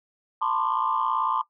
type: tone cluster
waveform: sine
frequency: 893 / 1012 / 1070 / 1192 Hz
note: A5 / B5 / C6 / D6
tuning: +25 / +42 / +38 / +25 cents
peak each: -27 / -28 / -27 / -27 dBFS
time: 0.41-1.42 s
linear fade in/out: 10 ms
effects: noise-tail reverb RT60 0.1 s tail -17 dB re dry + tanh soft clip ceiling -14 dBFS